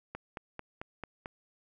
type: click train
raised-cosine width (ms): 0.5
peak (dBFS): -24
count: 6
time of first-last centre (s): 0.15-1.259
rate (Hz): 4.51
effects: none